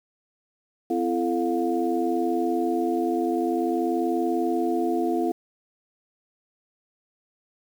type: tone cluster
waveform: sine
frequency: 256.8 / 337.3 / 437.7 / 710 Hz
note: C4 / E4 / A4 / F5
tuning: -32 / +40 / -9 / +28 cents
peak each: -28 / -24 / -30 / -29 dBFS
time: 0.9-5.32 s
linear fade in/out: 5 ms
effects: 8-bit